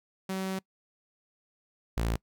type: tone pair in turn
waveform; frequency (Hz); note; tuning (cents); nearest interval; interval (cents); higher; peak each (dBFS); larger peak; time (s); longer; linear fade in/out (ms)
sawtooth; 190 / 56.65; F#3 / A#1; +46 / -49; octave + major sixth; 2095; first; -27 / -23; second; 0.29-0.59 / 1.97-2.16; first; 5
effects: noise-tail reverb RT60 0.1 s tail -24 dB re dry